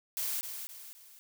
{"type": "noise with echo", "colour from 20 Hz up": "blue", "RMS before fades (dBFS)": -34, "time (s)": [0.17, 0.41], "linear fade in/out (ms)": 0, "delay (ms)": 260, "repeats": 3, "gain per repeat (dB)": -7, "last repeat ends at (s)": 1.19, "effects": []}